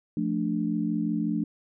sine chord, D minor, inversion first, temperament equal, 174.61 / 220 / 293.7 Hz, F3 / A3 / D4, 0 / 0 / 0 cents, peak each -30 / -28 / -29 dBFS, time 0.17-1.44 s, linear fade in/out 2 ms, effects none

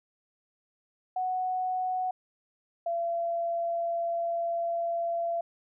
sine tone pair in turn, 740 / 679.5 Hz, F#5 / F5, 0 / -48 cents, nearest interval minor second, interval 148 cents, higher first, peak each -27 dBFS, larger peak neither, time 1.16-2.11 / 2.86-5.41 s, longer second, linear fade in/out 5 ms, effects none

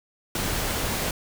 pink noise, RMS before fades -27 dBFS, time 0.35-1.11 s, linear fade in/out 2 ms, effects none

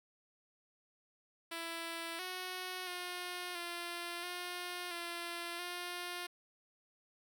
5% pulse tone with pitch steps, 332.8 / 367.7 / 357.6 / 345.6 / 356 / 343.2 / 353.8 Hz, E4 / F#4 / F4 / F4 / F4 / F4 / F4, +17 / -11 / +41 / -18 / +33 / -30 / +23 cents, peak -29 dBFS, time 1.51-6.27 s, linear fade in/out 10 ms, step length 680 ms, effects none

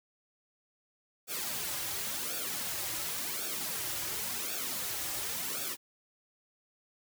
white noise with flanger, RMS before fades -36 dBFS, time 1.27-5.77 s, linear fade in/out 50 ms, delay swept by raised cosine 0.98 to 4.58 ms, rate 0.92 Hz, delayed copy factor -0.75, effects none

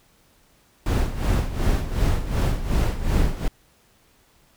brown noise with tremolo, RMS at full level -18 dBFS, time 0.86-3.48 s, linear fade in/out 2 ms, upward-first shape sine, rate 2.7 Hz, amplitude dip 75%, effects pink hiss -59 dBFS RMS until 4.56 s

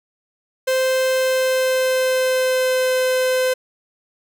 45% pulse tone with pitch glide, 520 to 513.1 Hz, C5 to C5, -11 to -34 cents, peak -16 dBFS, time 0.67-3.54 s, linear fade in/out 10 ms, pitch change -23 cents, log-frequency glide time 1.09-2.96 s, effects none

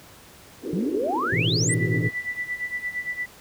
pink band-pass noise, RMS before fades -30 dBFS, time 0.61-2.11 s, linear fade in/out 50 ms, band 270 to 460 Hz, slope 48 dB/octave
sine exponential sweep, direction up, 160.4 to 9220 Hz, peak -23 dBFS, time 0.73-1.74 s, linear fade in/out 0 ms
sine chord, A suspended second, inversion none, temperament equal, 110 / 123.47 / 164.81 Hz, A2 / B2 / E3, 0 / 0 / 0 cents, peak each -26 dBFS, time 1.32-2.09 s, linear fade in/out 10 ms
sine tone with tremolo, 1975.5 Hz, B6, in tune, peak -24 dBFS, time 1.69-3.26 s, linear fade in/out 5 ms, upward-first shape sine, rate 8.7 Hz, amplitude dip 80%
effects pink hiss -48 dBFS RMS until 3.4 s + high-pass 60 Hz 12 dB/octave

